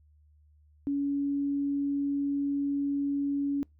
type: tone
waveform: sine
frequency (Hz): 282.1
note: C#4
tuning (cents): +30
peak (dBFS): -26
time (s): 0.87-3.63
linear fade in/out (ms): 0
effects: noise-tail reverb RT60 0.2 s tail -26 dB re dry + added 75 Hz sine -58 dBFS peak until 3.79 s